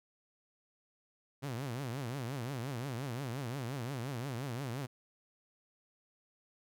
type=tone with vibrato; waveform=sawtooth; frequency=128 Hz; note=C3; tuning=38 cents flat; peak=-33 dBFS; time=1.42-4.87 s; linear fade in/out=20 ms; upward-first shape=triangle; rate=5.7 Hz; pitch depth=250 cents each way; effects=none